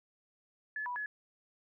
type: tone with pitch steps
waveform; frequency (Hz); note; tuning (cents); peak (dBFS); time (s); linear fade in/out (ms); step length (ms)
sine; 1718 / 982 / 1699; A6 / B5 / G#6; -42 / -10 / +39; -35; 0.76-1.06; 2; 100
effects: none